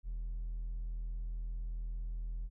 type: tone with hard clipping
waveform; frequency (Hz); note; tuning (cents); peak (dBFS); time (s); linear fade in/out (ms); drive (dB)
sine; 41.2; E1; 0; -37; 0.03-2.5; 50; 2
effects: none